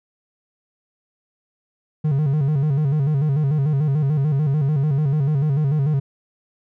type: tone with vibrato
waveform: triangle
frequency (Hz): 144.8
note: D3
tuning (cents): -24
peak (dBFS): -14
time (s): 2.04-6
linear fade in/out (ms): 10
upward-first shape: square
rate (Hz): 6.8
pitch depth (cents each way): 100
effects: none